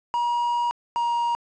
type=tone pair in turn; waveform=triangle; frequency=955 / 945.1 Hz; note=A#5 / A#5; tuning=+42 / +24 cents; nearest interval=unison; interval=18 cents; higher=first; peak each=-19 dBFS; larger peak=neither; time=0.14-0.71 / 0.96-1.35 s; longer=first; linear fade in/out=0 ms; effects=resampled to 16000 Hz + 8-bit